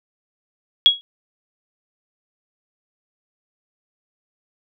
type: tone with exponential decay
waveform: sine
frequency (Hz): 3322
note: G#7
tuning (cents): 0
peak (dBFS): -4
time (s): 0.86-1.01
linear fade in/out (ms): 0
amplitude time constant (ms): 32
effects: none